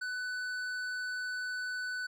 sine tone with hard clipping, 1496 Hz, F#6, 19 cents sharp, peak -36 dBFS, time 0.01-2.07 s, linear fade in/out 10 ms, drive 9 dB, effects none

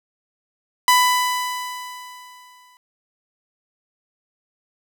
sawtooth tone with exponential decay, 996 Hz, B5, 14 cents sharp, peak -7 dBFS, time 0.88-2.77 s, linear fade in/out 1 ms, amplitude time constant 410 ms, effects none

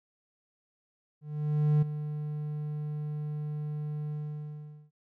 triangle tone with ADSR envelope, 150 Hz, D3, 37 cents sharp, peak -18 dBFS, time 1.21-4.91 s, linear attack 610 ms, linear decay 12 ms, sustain -12 dB, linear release 790 ms, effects none

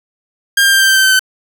sawtooth tone with pitch steps, 1606 / 1594.9 / 1583.9 / 1572.9 / 1562.1 / 1551.3 / 1540.6 / 1529.9 Hz, G6 / G6 / G6 / G6 / G6 / G6 / G6 / G6, +41 / +29 / +17 / +5 / -7 / -19 / -30 / -43 cents, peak -4 dBFS, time 0.57-1.194 s, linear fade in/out 5 ms, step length 78 ms, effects none

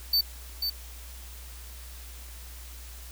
square tone with echo, 4553 Hz, C#8, 45 cents sharp, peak -21 dBFS, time 0.13-0.21 s, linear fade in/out 5 ms, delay 490 ms, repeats 1, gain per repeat -6 dB, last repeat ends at 0.7 s, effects added 60 Hz sine -42 dBFS peak until 3.11 s + white hiss -48 dBFS RMS until 3.11 s

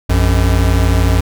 square tone pair together, 56.91 / 90.4 Hz, A#1 / F#2, -41 / -40 cents, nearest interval minor sixth, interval 801 cents, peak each -13 dBFS, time 0.09-1.21 s, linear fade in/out 10 ms, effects none

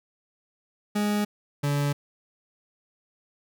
40% pulse tone pair in turn, 207.7 / 143.76 Hz, G#3 / D3, 0 / -37 cents, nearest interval tritone, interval 637 cents, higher first, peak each -22 dBFS, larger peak neither, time 0.95-1.25 / 1.63-1.93 s, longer neither, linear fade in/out 10 ms, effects none

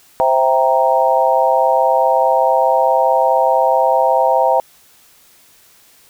sine chord, C dominant seventh, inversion none, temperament equal, 523.3 / 659.3 / 784 / 932.3 Hz, C5 / E5 / G5 / Bb5, 0 / 0 / 0 / 0 cents, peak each -16 dBFS, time 0.2-4.6 s, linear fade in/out 0 ms, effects white hiss -49 dBFS RMS until 6.09 s

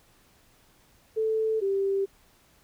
sine tone pair in turn, 440 / 392 Hz, A4 / G4, 0 / 0 cents, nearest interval major second, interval 200 cents, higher first, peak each -23 dBFS, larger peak neither, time 1.16-1.61 / 1.61-2.06 s, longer neither, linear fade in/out 20 ms, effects pink hiss -61 dBFS RMS until 2.63 s

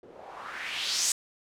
blue noise with low-pass filter sweep, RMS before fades -33 dBFS, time 0.03-1.12 s, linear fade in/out 2 ms, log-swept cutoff 370 to 7800 Hz, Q 2.7, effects none

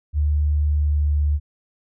sine tone with pitch glide, 74.3 to 73.62 Hz, D2 to D2, +21 to +5 cents, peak -16 dBFS, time 0.13-1.4 s, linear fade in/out 50 ms, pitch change -16 cents, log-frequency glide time 0.69-1.16 s, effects none

